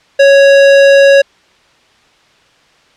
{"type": "tone", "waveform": "square", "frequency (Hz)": 554.4, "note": "C#5", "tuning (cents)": 0, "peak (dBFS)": -3, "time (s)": [0.19, 1.22], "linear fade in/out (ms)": 10, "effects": ["white hiss -48 dBFS RMS until 2.96 s", "low-pass 4000 Hz 12 dB/octave"]}